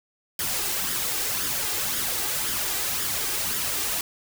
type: noise with flanger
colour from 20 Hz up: white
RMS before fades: -27 dBFS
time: 0.39-4.01 s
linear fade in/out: 2 ms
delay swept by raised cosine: 0.58 to 2.58 ms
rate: 1.9 Hz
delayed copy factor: +0.5
effects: none